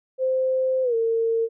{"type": "tone with pitch glide", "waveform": "sine", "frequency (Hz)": [520, 455.3], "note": ["C5", "A#4"], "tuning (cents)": [-11, -41], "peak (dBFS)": -19, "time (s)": [0.18, 1.49], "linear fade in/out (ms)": 50, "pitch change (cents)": -230, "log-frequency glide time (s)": [0.83, 0.95], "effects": []}